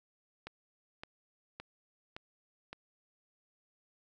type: click train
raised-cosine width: 0.3 ms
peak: -27 dBFS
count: 5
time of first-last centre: 0.47-2.73 s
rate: 1.77 Hz
effects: none